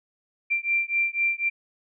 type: beating tone pair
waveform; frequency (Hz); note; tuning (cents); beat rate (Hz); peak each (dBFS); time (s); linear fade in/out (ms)
sine; 2360 / 2364; D7 / D7; +8 / +11; 4; -25; 0.5-1.5; 20
effects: none